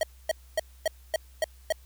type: tone bursts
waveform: square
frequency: 636 Hz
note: D#5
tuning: 38 cents sharp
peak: -23 dBFS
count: 7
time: 0.01-1.724 s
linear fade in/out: 2 ms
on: 22 ms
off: 260 ms
effects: added 63 Hz sine -50 dBFS peak until 1.85 s + white hiss -61 dBFS RMS until 1.85 s